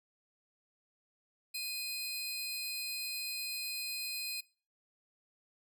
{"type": "tone pair together", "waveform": "sawtooth", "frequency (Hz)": [2489, 4151], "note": ["D#7", "C8"], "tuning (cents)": [0, -15], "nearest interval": "major sixth", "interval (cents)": 885, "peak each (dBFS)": [-37, -36], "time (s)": [1.54, 4.41], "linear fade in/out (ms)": 10, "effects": ["noise-tail reverb RT60 0.4 s tail -23 dB re dry"]}